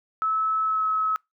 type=tone with pitch glide; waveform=sine; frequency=1300 to 1287.3 Hz; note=E6 to E6; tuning=-24 to -41 cents; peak=-21 dBFS; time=0.22-1.16 s; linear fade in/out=0 ms; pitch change=-17 cents; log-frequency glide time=0.64-0.85 s; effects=noise-tail reverb RT60 0.2 s tail -26 dB re dry